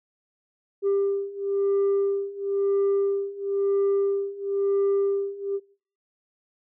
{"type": "beating tone pair", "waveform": "sine", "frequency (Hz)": [396.4, 397.39], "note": ["G4", "G4"], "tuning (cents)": [19, 24], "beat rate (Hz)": 0.99, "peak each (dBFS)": [-24, -22], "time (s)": [0.82, 5.6], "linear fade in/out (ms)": 50, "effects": ["noise-tail reverb RT60 0.5 s tail -23 dB re dry", "tanh soft clip ceiling -18 dBFS"]}